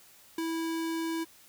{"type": "tone with ADSR envelope", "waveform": "square", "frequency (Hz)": 327.6, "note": "E4", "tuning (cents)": -11, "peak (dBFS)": -29, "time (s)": [0.38, 1.25], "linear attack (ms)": 4, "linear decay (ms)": 10, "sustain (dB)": -2, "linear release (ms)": 22, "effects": ["white hiss -57 dBFS RMS until 1.48 s"]}